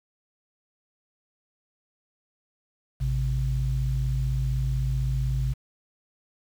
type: tone pair together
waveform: sine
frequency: 55 / 130.81 Hz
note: A1 / C3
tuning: 0 / 0 cents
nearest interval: octave + minor third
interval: 1500 cents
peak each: -25 dBFS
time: 3-5.54 s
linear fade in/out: 20 ms
effects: tanh soft clip ceiling -15 dBFS + 8-bit